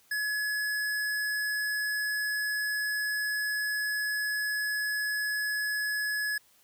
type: tone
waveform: square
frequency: 1696 Hz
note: G#6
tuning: 36 cents sharp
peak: -29 dBFS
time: 0.11-6.38 s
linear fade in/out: 5 ms
effects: white hiss -63 dBFS RMS until 6.63 s